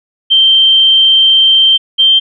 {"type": "tone pair in turn", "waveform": "sine", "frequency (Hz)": [3136, 3151], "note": ["G7", "G7"], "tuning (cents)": [0, 8], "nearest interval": "unison", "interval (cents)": 8, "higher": "second", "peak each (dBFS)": -4, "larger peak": "neither", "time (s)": [[0.3, 1.78], [1.98, 2.2]], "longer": "first", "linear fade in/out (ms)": 20, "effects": []}